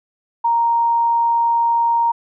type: tone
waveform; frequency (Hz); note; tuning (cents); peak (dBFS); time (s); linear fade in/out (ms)
sine; 932.3; A#5; 0; -13; 0.44-2.12; 10
effects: none